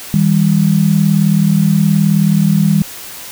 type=tone pair together; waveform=sine; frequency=160.58 / 199.5 Hz; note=E3 / G3; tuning=-45 / +31 cents; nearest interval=major third; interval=376 cents; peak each=-11 dBFS; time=0.14-2.82 s; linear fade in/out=0 ms; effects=white hiss -30 dBFS RMS until 3.31 s